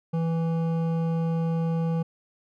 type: tone with hard clipping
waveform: triangle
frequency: 164.81 Hz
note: E3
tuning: in tune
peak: -25 dBFS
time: 0.13-2.03 s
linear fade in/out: 10 ms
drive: 15 dB
effects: none